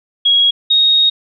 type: tone pair in turn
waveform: sine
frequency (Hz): 3308 / 3743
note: G#7 / A#7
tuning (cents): -8 / +6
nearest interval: major second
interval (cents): 214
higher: second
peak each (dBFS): -8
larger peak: neither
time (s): 0.25-0.51 / 0.7-1.1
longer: second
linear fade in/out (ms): 10
effects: none